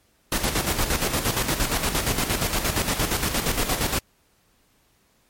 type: noise with tremolo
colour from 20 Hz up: pink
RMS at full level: -22 dBFS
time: 0.32-3.99 s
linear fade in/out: 2 ms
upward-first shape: square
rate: 8.6 Hz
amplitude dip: 55%
effects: pink hiss -63 dBFS RMS until 5.29 s + MP3 64 kbps